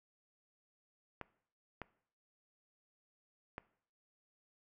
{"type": "clicks", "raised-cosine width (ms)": 0.5, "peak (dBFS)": -27, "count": 3, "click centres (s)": [1.213, 1.817, 3.581], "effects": ["noise-tail reverb RT60 0.6 s tail -20 dB re dry"]}